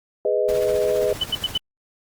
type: chord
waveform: sine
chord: G# minor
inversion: none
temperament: just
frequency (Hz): 415.3 / 498.4 / 623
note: G#4 / B4 / D#5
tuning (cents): 0 / +16 / +2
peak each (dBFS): -22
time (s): 0.25-1.13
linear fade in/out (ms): 2
type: noise with tremolo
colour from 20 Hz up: pink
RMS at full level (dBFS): -33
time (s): 0.48-1.58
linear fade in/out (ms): 10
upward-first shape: triangle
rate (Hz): 15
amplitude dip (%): 50
type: tone bursts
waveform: sine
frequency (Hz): 3000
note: F#7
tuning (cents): +23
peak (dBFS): -18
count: 4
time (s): 1.21-1.578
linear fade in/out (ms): 5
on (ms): 29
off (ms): 84
effects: Opus 32 kbps